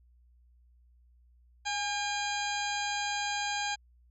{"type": "harmonic tone with a mistuned harmonic", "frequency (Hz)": 806, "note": "G5", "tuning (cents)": 48, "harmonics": [1, 2, 3, 4, 5, 6, 8, 9], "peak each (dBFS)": [-34, -37, -39, -40, -41, -42, -43, -44], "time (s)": [1.65, 3.76], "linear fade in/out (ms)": 20, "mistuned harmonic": 1, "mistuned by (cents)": 42, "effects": ["added 60 Hz sine -59 dBFS peak until 4.1 s"]}